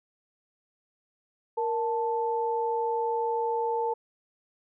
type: tone pair together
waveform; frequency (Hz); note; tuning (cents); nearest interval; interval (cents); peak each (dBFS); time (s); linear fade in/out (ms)
sine; 466.2 / 880.1; A#4 / A5; 0 / 0; major seventh; 1100; -28; 1.57-3.94; 10
effects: none